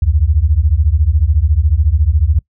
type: beating tone pair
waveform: sine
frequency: 69.3 / 83.3 Hz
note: C#2 / E2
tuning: 0 / +19 cents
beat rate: 14 Hz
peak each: -12 dBFS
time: 0.02-2.39 s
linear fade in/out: 5 ms
effects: noise-tail reverb RT60 0.1 s tail -23 dB re dry